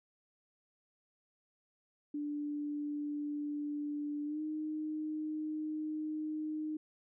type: tone with pitch glide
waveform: sine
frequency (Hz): 293.7 to 308.1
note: D4 to D#4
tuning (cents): 0 to -17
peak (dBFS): -35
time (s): 2.14-6.77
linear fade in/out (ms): 5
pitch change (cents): +83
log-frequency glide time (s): 4.25-4.41
effects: none